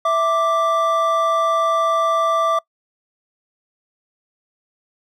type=tone pair together; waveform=triangle; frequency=658.2 / 1174.7 Hz; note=E5 / D6; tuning=-3 / 0 cents; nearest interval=minor seventh; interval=1003 cents; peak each=-17 / -15 dBFS; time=0.05-2.59 s; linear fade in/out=5 ms; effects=noise-tail reverb RT60 0.1 s tail -23 dB re dry